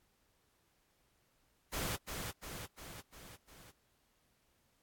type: noise with echo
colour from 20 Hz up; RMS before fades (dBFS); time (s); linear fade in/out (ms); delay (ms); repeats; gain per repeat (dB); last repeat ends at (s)
pink; -38; 1.72-1.97; 20; 350; 5; -4; 3.72
effects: pink hiss -75 dBFS RMS until 4.82 s + AAC 64 kbps